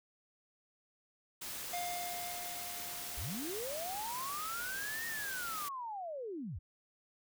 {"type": "noise", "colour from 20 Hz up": "white", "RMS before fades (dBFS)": -43, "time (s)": [1.41, 5.69], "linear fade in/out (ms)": 10}
{"type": "tone with exponential decay", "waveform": "square", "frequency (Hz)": 706, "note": "F5", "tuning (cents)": 19, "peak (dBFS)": -37, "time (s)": [1.73, 4.77], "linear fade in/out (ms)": 5, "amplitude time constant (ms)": 660}
{"type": "linear two-way sweep", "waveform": "sine", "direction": "up then down", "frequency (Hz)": [41.2, 1864.7, 58.9], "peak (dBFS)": -39, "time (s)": [3.17, 6.59], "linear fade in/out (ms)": 10, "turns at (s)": 5.06}
{"effects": []}